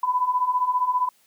sine beating tone pair, 987.8 / 1002.8 Hz, B5 / B5, 0 / +26 cents, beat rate 15 Hz, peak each -25 / -21 dBFS, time 0.03-1.09 s, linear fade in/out 5 ms, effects white hiss -61 dBFS RMS until 1.26 s + high-pass 150 Hz 12 dB/octave

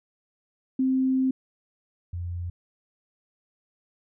sine tone pair in turn, 261.6 / 87.3 Hz, C4 / F2, 0 / 0 cents, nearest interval octave + perfect fifth, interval 1900 cents, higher first, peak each -20 / -29 dBFS, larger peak first, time 0.79-1.31 / 2.13-2.5 s, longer first, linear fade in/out 5 ms, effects none

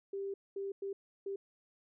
sine tone bursts at uneven times, 394.1 Hz, G4, 9 cents sharp, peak -36 dBFS, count 4, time 0.13-0.34 / 0.56-0.72 / 0.82-0.93 / 1.26-1.36 s, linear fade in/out 5 ms, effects none

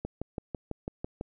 click train, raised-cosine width 2 ms, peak -20 dBFS, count 8, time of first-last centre 0.05-1.211 s, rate 6.03 Hz, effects none

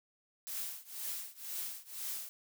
blue noise with tremolo, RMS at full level -38 dBFS, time 0.47-2.29 s, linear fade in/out 0 ms, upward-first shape triangle, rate 2 Hz, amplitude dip 95%, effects none

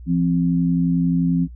sine tone pair together, 170.7 / 262.2 Hz, F3 / C4, -39 / +4 cents, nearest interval perfect fifth, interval 743 cents, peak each -17 / -20 dBFS, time 0.06-1.48 s, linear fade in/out 50 ms, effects noise-tail reverb RT60 0.1 s tail -20 dB re dry + added 60 Hz sine -35 dBFS peak until 1.55 s

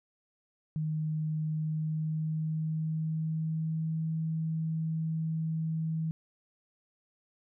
sine tone with pitch glide, 155.56 to 160.3 Hz, D#3 to E3, 0 to -48 cents, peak -29 dBFS, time 0.76-6.11 s, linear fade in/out 0 ms, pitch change +52 cents, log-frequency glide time 1.46-4.09 s, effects none

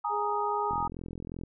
sine chord, Ab suspended second, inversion none, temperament equal, 830.6 / 932.3 / 1244.5 Hz, Ab5 / Bb5 / Eb6, 0 / 0 / 0 cents, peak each -32 dBFS, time 0.04-0.88 s, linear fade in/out 10 ms
sine tone, 415.6 Hz, G#4, 1 cent sharp, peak -33 dBFS, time 0.09-0.74 s, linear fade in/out 50 ms
click train, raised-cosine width 3 ms, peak -26 dBFS, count 32, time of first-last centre 0.71-1.436 s, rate 42.7 Hz
effects none

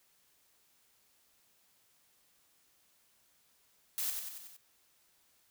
blue noise with echo, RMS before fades -35 dBFS, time 3.98-4.1 s, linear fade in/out 0 ms, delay 93 ms, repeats 5, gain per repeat -4 dB, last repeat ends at 4.565 s, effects white hiss -70 dBFS RMS until 5.5 s

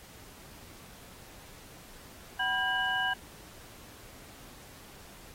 sine tone cluster, 756 / 980 / 1612 / 2945 Hz, F#5 / B5 / G6 / F#7, +37 / -14 / +48 / -9 cents, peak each -34 / -37 / -29 / -35 dBFS, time 2.39-3.14 s, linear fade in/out 10 ms, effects pink hiss -52 dBFS RMS until 5.34 s + AAC 48 kbps

